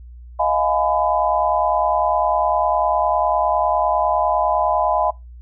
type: chord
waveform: sine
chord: F half-diminished seventh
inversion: third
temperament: just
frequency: 628.6 / 698.5 / 838.1 / 1005.8 Hz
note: Eb5 / F5 / Ab5 / Cb6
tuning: +18 / 0 / +16 / +31 cents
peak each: -21 dBFS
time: 0.39-5.11 s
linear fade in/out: 10 ms
effects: noise-tail reverb RT60 0.2 s tail -21 dB re dry + added 60 Hz sine -36 dBFS peak until 5.41 s